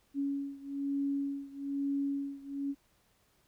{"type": "beating tone pair", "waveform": "sine", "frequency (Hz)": [279, 280.1], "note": ["C#4", "C#4"], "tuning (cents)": [11, 18], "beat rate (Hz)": 1.1, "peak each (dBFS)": [-34, -36], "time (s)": [0.14, 2.75], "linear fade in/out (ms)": 50, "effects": ["pink hiss -70 dBFS RMS until 3.47 s"]}